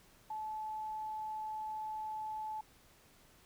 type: tone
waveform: sine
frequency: 865 Hz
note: A5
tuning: 30 cents flat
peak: -38 dBFS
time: 0.3-2.61 s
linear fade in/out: 5 ms
effects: pink hiss -64 dBFS RMS until 3.45 s